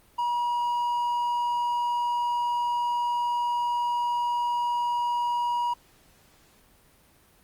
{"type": "tone", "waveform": "triangle", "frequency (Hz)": 960, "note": "B5", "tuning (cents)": -49, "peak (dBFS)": -22, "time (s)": [0.18, 5.74], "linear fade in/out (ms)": 10, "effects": ["pink hiss -59 dBFS RMS until 7.43 s", "Opus 32 kbps"]}